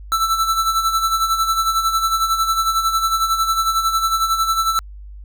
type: tone with tremolo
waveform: square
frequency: 1326 Hz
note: E6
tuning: 10 cents sharp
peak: -14 dBFS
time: 0.12-4.79 s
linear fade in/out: 0 ms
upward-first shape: sine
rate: 11 Hz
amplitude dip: 60%
effects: added 50 Hz sine -33 dBFS peak until 5.24 s